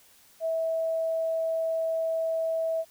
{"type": "tone", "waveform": "sine", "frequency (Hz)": 651, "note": "E5", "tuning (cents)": -22, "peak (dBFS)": -25, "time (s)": [0.4, 2.85], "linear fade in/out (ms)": 50, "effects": ["white hiss -58 dBFS RMS until 2.9 s"]}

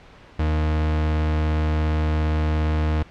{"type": "tone", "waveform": "40% pulse", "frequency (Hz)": 77.3, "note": "D#2", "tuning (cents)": -11, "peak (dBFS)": -18, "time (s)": [0.39, 3.03], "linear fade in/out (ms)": 5, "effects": ["pink hiss -47 dBFS RMS until 3.1 s", "low-pass 3000 Hz 12 dB/octave"]}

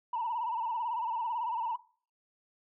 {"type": "tone with vibrato", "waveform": "sine", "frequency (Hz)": 932.3, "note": "A#5", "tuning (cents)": 0, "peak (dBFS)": -29, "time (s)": [0.13, 1.76], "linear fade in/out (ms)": 5, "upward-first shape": "sine", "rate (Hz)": 18, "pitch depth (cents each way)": 96, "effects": ["noise-tail reverb RT60 0.4 s tail -18 dB re dry", "tanh soft clip ceiling -26 dBFS"]}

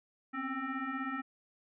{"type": "tone with frequency modulation", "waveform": "sine", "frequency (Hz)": 797, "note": "G5", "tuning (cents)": 28, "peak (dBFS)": -34, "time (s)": [0.33, 1.22], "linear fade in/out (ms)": 20, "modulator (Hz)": 526, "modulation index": 2.1, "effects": []}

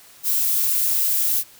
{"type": "noise", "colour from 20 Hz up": "violet", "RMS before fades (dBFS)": -20, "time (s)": [0.23, 1.44], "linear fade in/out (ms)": 50, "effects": ["white hiss -48 dBFS RMS until 1.59 s"]}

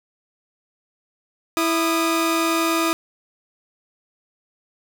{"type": "tone pair together", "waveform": "sawtooth", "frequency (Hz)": [329.8, 1229], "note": ["E4", "D#6"], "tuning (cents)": [1, -22], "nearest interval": "octave + major seventh", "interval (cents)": 2277, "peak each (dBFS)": [-16, -19], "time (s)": [1.57, 2.93], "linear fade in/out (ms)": 0, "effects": []}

